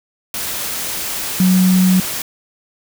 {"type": "tone in noise", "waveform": "sine", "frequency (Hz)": 185, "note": "F#3", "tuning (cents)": 0, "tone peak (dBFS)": -9, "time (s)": [1.4, 2], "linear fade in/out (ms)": 2, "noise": "white", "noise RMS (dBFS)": -23, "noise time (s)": [0.34, 2.22], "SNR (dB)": 11, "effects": []}